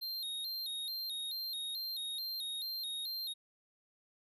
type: tone with vibrato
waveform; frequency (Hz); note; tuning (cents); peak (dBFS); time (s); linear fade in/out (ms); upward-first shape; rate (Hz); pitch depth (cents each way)
square; 3951; B7; 0; -38; 0.01-3.34; 20; square; 2.3; 93
effects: none